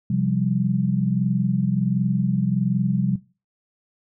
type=chord; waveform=sine; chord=C suspended fourth; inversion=none; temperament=equal; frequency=130.81 / 174.61 / 196 Hz; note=C3 / F3 / G3; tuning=0 / 0 / 0 cents; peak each=-23 dBFS; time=0.1-3.16 s; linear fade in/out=5 ms; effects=noise-tail reverb RT60 0.3 s tail -18 dB re dry